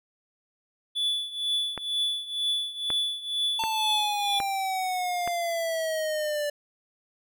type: tone with tremolo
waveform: triangle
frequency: 3450 Hz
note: A7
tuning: 35 cents flat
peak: -21 dBFS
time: 0.95-4.4 s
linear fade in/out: 20 ms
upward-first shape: triangle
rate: 2.1 Hz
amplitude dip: 85%
type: clicks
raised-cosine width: 0.5 ms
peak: -17 dBFS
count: 5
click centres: 1.777 / 2.903 / 3.638 / 4.402 / 5.276 s
type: exponential sweep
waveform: square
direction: down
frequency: 897 to 584 Hz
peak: -27 dBFS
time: 3.59-6.5 s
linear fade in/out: 5 ms
effects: none